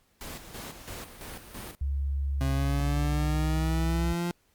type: noise with tremolo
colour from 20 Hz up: pink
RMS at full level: -40 dBFS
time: 0.21-1.75 s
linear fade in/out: 0 ms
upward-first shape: square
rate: 3 Hz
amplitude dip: 55%
type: tone with pitch glide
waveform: sine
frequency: 69.5 to 63 Hz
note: C#2 to B1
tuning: +5 to +35 cents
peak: -26 dBFS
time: 1.81-4.13 s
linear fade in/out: 5 ms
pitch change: -170 cents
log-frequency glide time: 2.6-2.74 s
type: exponential sweep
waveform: 30% pulse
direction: up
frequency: 134 to 174.61 Hz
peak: -25 dBFS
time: 2.41-4.31 s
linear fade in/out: 0 ms
effects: pink hiss -68 dBFS RMS until 4.54 s + Opus 48 kbps